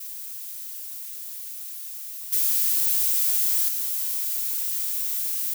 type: noise with level steps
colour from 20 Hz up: violet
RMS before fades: -36 / -22 / -27 dBFS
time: 0-5.54 s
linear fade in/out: 5 ms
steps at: 2.32 / 3.68 s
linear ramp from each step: 10 ms
effects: none